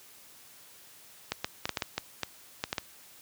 clicks, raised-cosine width 0.2 ms, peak -12 dBFS, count 11, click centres 1.32 / 1.445 / 1.655 / 1.693 / 1.772 / 1.822 / 1.98 / 2.233 / 2.639 / 2.729 / 2.782 s, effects white hiss -54 dBFS RMS until 3.21 s + high-pass 60 Hz 12 dB/octave

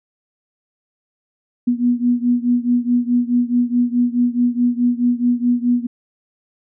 sine beating tone pair, 241.4 / 246.1 Hz, B3 / B3, -39 / -6 cents, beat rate 4.7 Hz, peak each -16 / -18 dBFS, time 1.67-5.87 s, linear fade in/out 10 ms, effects none

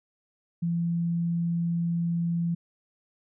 sine tone, 169.7 Hz, F3, 49 cents flat, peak -24 dBFS, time 0.62-2.55 s, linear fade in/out 10 ms, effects none

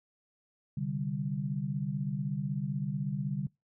sine chord, C suspended second, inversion none, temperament equal, 130.81 / 146.83 / 196 Hz, C3 / D3 / G3, 0 / 0 / 0 cents, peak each -37 / -33 / -36 dBFS, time 0.77-3.47 s, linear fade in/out 5 ms, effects noise-tail reverb RT60 0.2 s tail -24 dB re dry

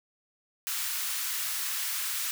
white high-pass noise, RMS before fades -32 dBFS, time 0.67-2.31 s, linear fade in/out 0 ms, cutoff 1100 Hz, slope 24 dB/octave, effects none

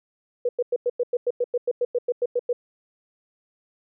sine tone bursts, 487 Hz, B4, 24 cents flat, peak -19 dBFS, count 16, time 0.45-2.53 s, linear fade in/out 5 ms, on 40 ms, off 96 ms, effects none

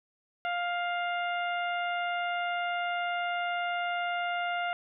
harmonic tone, 702 Hz, F5, 9 cents sharp, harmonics 1 / 2 / 3 / 4 / 5, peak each -31 / -34 / -38 / -41 / -50 dBFS, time 0.45-4.73 s, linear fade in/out 0 ms, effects none

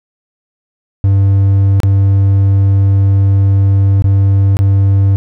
triangle tone with dropouts, 98.1 Hz, G2, 2 cents sharp, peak -4 dBFS, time 1.04-5.16 s, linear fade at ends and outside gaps 0 ms, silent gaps 1.802-1.833 / 4.022-4.042 / 4.569-4.59 s, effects none

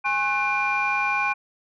sine tone cluster, 822 / 1080 / 1498 / 2395 Hz, G#5 / C#6 / F#6 / D7, -18 / -45 / +21 / +33 cents, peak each -26 / -26 / -28 / -23 dBFS, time 0.04-1.34 s, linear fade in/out 20 ms, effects tanh soft clip ceiling -14 dBFS

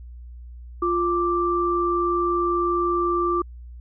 sine tone pair together, 349.2 / 1174.6 Hz, F4 / D6, 0 / 0 cents, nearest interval octave + major sixth, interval 2100 cents, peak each -22 dBFS, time 0.82-3.42 s, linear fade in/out 5 ms, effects added 60 Hz sine -37 dBFS peak until 3.8 s

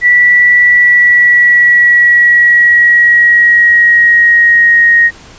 sine tone with pitch glide, 1955 to 1872.1 Hz, B6 to A#6, -18 to +7 cents, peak -3 dBFS, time 0.01-5.11 s, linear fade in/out 50 ms, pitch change -75 cents, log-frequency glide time 0.63-4.95 s, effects pink hiss -36 dBFS RMS until 5.38 s + resampled to 16000 Hz

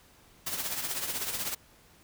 white noise with tremolo, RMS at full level -31 dBFS, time 0.46-1.55 s, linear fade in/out 10 ms, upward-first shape triangle, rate 16 Hz, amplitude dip 65%, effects pink hiss -59 dBFS RMS until 2.03 s

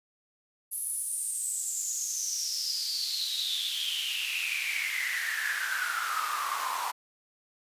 pink noise with high-pass filter sweep, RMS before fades -32 dBFS, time 0.71-6.92 s, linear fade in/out 20 ms, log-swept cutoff 11000 to 950 Hz, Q 9.4, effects resampled to 32000 Hz

